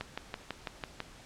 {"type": "click train", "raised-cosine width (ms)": 0.3, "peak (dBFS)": -19, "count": 7, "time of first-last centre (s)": [0.01, 1.003], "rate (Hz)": 6.04, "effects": ["pink hiss -53 dBFS RMS until 1.25 s", "low-pass 8000 Hz 12 dB/octave"]}